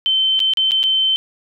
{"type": "tone with dropouts", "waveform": "sine", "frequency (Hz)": 3087, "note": "G7", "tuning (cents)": -27, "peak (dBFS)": -13, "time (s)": [0.06, 1.16], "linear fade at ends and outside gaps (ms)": 0, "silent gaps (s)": [[0.393, 0.402], [0.536, 0.572], [0.71, 0.718], [0.831, 0.838]], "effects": []}